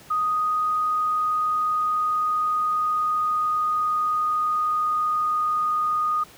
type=tone with pitch glide; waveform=sine; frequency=1244.5 to 1233.1 Hz; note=D#6 to D#6; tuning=0 to -16 cents; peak=-20 dBFS; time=0.1-6.24 s; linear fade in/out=10 ms; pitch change=-16 cents; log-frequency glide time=0.63-6.06 s; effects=pink hiss -48 dBFS RMS until 6.37 s + high-pass 80 Hz 12 dB/octave